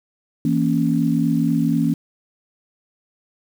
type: chord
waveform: sine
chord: A# diminished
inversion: second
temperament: equal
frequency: 164.81 / 233.1 / 277.2 Hz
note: E3 / A#3 / C#4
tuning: 0 / 0 / 0 cents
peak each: -20 dBFS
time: 0.45-1.94 s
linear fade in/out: 2 ms
effects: 7-bit